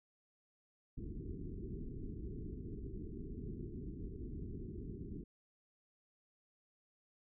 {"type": "low-pass noise", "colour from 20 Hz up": "pink", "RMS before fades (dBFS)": -45, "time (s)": [0.97, 5.24], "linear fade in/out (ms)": 10, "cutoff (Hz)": 420, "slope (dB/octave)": 96, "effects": []}